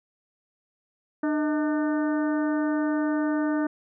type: harmonic tone with a mistuned harmonic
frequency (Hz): 300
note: D4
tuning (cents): +37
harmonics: 1 / 2 / 3 / 4 / 5 / 6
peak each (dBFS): -23 / -32 / -37 / -38 / -37 / -42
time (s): 1.23-3.67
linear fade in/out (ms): 5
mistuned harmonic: 2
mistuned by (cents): +76
effects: none